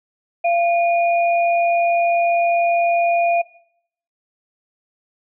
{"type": "tone pair together", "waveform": "sine", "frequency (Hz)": [686.4, 2446], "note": ["F5", "D#7"], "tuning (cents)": [-30, -30], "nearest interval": "octave + minor seventh", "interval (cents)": 2200, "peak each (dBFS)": [-15, -23], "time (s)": [0.44, 3.42], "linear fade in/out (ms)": 10, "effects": ["noise-tail reverb RT60 0.7 s tail -19 dB re dry"]}